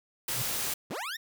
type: noise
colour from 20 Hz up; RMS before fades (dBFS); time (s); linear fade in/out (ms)
white; -32; 0.28-0.74; 5
type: tone with exponential growth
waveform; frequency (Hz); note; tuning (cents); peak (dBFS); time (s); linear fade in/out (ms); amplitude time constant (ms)
sine; 124.4; B2; +13; -29; 0.28-0.42; 5; 30
type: linear sweep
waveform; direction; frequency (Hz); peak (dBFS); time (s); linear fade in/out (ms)
20% pulse; up; 92.5 to 1900; -29; 0.9-1.17; 10
effects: none